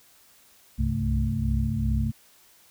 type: tone cluster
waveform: sine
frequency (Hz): 63.4 / 66 / 98.6 / 132.7 / 220.2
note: B1 / C2 / G2 / C3 / A3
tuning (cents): +46 / +16 / +11 / +25 / +2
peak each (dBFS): -29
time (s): 0.78-2.12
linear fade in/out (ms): 20
effects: white hiss -57 dBFS RMS until 2.7 s